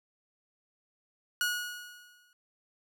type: tone with exponential decay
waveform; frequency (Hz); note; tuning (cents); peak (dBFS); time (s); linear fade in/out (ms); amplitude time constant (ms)
sawtooth; 1453; F#6; -32; -22; 1.41-2.33; 1; 200
effects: none